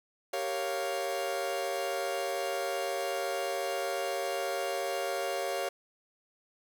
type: chord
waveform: 40% pulse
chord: G half-diminished seventh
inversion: none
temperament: equal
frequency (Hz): 392 / 466.2 / 554.4 / 698.5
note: G4 / Bb4 / Db5 / F5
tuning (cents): 0 / 0 / 0 / 0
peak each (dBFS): -37 / -39 / -34 / -35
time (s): 0.33-5.69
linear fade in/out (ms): 5
effects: none